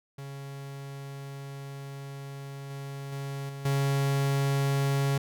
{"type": "tone with level steps", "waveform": "45% pulse", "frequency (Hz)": 138.59, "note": "C#3", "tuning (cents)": 0, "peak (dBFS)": [-38, -36, -33, -37, -24], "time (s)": [0.18, 5.18], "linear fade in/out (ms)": 5, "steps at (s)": [2.7, 3.12, 3.49, 3.65], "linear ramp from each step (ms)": 5, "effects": []}